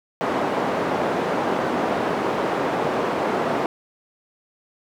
white band-pass noise, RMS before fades -23 dBFS, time 0.21-3.66 s, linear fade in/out 0 ms, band 220 to 770 Hz, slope 12 dB/octave, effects none

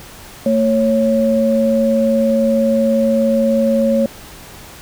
sine tone pair together, 225 / 551.1 Hz, A3 / C#5, +39 / -10 cents, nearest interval octave + major third, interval 1551 cents, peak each -14 dBFS, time 0.46-4.06 s, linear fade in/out 2 ms, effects pink hiss -37 dBFS RMS until 4.81 s

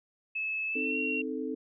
sine tone with pitch glide, 2600 to 2742 Hz, E7 to F7, -24 to -32 cents, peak -30 dBFS, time 0.35-1.22 s, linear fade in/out 10 ms, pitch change +92 cents, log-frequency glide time 0.67-0.97 s
sine chord, A diminished, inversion first, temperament equal, 261.6 / 311.1 / 440 Hz, C4 / Eb4 / A4, 0 / 0 / 0 cents, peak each -35 / -37 / -36 dBFS, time 0.75-1.55 s, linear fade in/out 10 ms
effects none

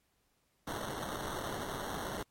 violet noise with sample-and-hold, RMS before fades -39 dBFS, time 0.67-2.23 s, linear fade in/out 5 ms, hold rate 2450 Hz, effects pink hiss -75 dBFS RMS until 2.3 s + MP3 64 kbps

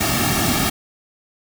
pink noise with comb filter, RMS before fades -19 dBFS, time 0-0.7 s, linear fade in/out 10 ms, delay 2 ms, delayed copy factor -0.95, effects none

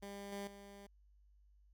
15% pulse tone with level steps, 200 Hz, G3, 35 cents sharp, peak -40 / -36 / -47 dBFS, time 0.02-0.87 s, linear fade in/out 10 ms, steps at 0.32 / 0.47 s, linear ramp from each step 2 ms, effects added 50 Hz sine -64 dBFS peak until 1.73 s

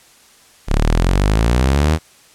sawtooth exponential sweep, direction up, 34 to 81.8 Hz, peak -8 dBFS, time 0.67-1.99 s, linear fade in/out 50 ms, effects white hiss -48 dBFS RMS until 2.34 s + low-pass 10000 Hz 12 dB/octave

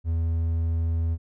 triangle tone, 82.41 Hz, E2, in tune, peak -20 dBFS, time 0.04-1.18 s, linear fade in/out 50 ms, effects none

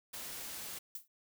white noise, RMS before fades -44 dBFS, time 0.13-0.79 s, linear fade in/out 10 ms
violet noise with exponential decay, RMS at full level -39 dBFS, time 0.95-1.08 s, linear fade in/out 2 ms, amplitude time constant 27 ms
effects none

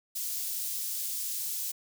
white high-pass noise, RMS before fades -34 dBFS, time 0.15-1.72 s, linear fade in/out 10 ms, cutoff 5300 Hz, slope 12 dB/octave, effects none

